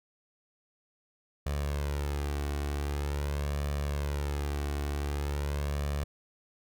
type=tone with flanger; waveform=sawtooth; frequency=72.1 Hz; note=D2; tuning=31 cents flat; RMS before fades=-32 dBFS; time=1.46-6.04 s; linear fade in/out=5 ms; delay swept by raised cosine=1.7 to 2.7 ms; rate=0.45 Hz; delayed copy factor=+0.55; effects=none